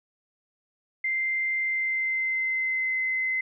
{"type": "tone with pitch glide", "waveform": "sine", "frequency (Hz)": [2088, 2053], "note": ["C7", "C7"], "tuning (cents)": [-4, -33], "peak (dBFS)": -24, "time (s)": [1.04, 3.41], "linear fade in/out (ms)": 5, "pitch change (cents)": -29, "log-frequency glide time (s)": [1.59, 2.98], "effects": []}